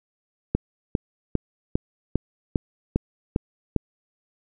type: click train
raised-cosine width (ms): 3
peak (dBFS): -7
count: 9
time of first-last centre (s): 0.55-3.763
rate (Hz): 2.49
effects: none